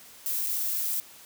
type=noise with dropouts; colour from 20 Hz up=violet; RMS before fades=-29 dBFS; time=0.26-1 s; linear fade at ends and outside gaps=0 ms; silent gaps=0.465-0.469 s; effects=white hiss -50 dBFS RMS until 1.25 s + high-pass 60 Hz 12 dB/octave